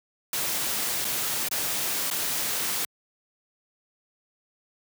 white noise with dropouts, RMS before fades -28 dBFS, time 0.33-2.85 s, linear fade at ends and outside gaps 2 ms, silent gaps 1.046-1.05 / 1.486-1.512 / 2.102-2.111 s, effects high-pass 100 Hz 12 dB/octave

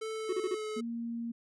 square tone with pitch glide, 440 to 429.5 Hz, A4 to A4, 0 to -42 cents, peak -36 dBFS, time 0.01-0.81 s, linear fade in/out 10 ms, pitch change -42 cents, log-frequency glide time 0.13-0.65 s
triangle tone bursts, 371.6 Hz, F#4, 7 cents sharp, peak -27 dBFS, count 4, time 0.29-0.548 s, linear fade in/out 5 ms, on 39 ms, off 34 ms
sine tone, 233.1 Hz, A#3, in tune, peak -34 dBFS, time 0.76-1.32 s, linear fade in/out 10 ms
effects resampled to 24000 Hz

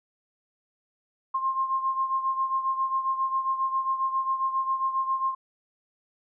sine beating tone pair, 1060 / 1067.4 Hz, C6 / C6, +22 / +34 cents, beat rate 7.4 Hz, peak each -25 / -31 dBFS, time 1.34-5.35 s, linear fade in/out 10 ms, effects none

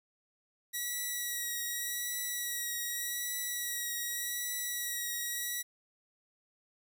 5% pulse tone with vibrato, 1927 Hz, B6, 43 cents flat, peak -24 dBFS, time 0.73-5.63 s, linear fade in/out 20 ms, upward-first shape triangle, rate 0.85 Hz, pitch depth 27 cents each way, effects none

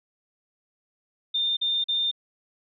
sine tone bursts, 3613 Hz, A7, 45 cents sharp, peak -22 dBFS, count 3, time 1.34-2.114 s, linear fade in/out 10 ms, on 230 ms, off 42 ms, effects none

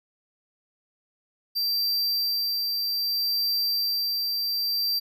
square tone with tremolo, 4699 Hz, D8, in tune, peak -23 dBFS, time 1.55-5 s, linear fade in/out 20 ms, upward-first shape sine, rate 0.63 Hz, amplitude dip 25%, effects none

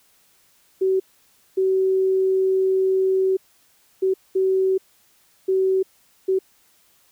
sine tone bursts at uneven times, 379.6 Hz, F#4, 44 cents sharp, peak -16 dBFS, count 6, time 0.81-1 / 1.57-3.37 / 4.02-4.14 / 4.35-4.78 / 5.48-5.83 / 6.28-6.39 s, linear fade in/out 10 ms, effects white hiss -59 dBFS RMS until 7.11 s

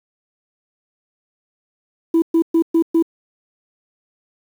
sine tone bursts, 329.6 Hz, E4, in tune, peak -9 dBFS, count 5, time 2.14-3.025 s, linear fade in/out 5 ms, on 81 ms, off 120 ms, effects tanh soft clip ceiling -9 dBFS + 7-bit

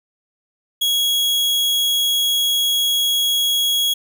40% pulse tone, 3322 Hz, G#7, in tune, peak -15 dBFS, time 0.81-3.94 s, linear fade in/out 10 ms, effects none

